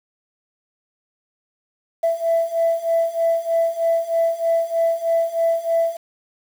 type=beating tone pair; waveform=sine; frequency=663 / 666.2 Hz; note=E5 / E5; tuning=+10 / +18 cents; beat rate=3.2 Hz; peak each=-20 / -18 dBFS; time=2.03-5.97 s; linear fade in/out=10 ms; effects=tanh soft clip ceiling -11 dBFS + 7-bit